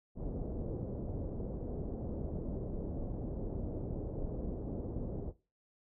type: low-pass noise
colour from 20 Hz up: pink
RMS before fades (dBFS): -39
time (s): 0.15-5.33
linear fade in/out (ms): 50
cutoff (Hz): 540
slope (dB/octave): 24
effects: noise-tail reverb RT60 0.3 s tail -18 dB re dry